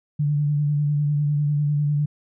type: tone with vibrato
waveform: sine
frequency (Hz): 146.83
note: D3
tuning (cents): 0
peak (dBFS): -18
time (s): 0.19-2.06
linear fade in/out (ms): 10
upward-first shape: sine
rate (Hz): 10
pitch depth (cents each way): 28
effects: none